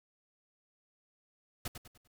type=noise with echo; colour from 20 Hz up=pink; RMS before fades=-37 dBFS; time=1.65-1.68 s; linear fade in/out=5 ms; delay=99 ms; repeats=4; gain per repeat=-8 dB; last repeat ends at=2.076 s; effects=none